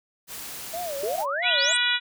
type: noise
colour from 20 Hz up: white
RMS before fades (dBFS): -37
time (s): 0.27-1.26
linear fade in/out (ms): 50
type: tone with vibrato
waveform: sine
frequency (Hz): 629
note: D#5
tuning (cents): +19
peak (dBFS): -29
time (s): 0.73-1.73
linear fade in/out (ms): 10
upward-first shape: sine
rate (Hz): 3.1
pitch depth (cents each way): 230
type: exponential sweep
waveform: sine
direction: up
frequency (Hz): 384.4 to 9030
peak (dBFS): -26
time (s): 1.03-1.77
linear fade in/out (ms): 5
type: harmonic tone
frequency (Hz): 486.2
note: B4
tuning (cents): -27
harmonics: 2 / 3 / 4 / 5 / 6 / 7 / 8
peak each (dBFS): -37 / -26 / -29 / -29 / -30 / -25 / -29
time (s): 1.42-2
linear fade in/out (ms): 50
effects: none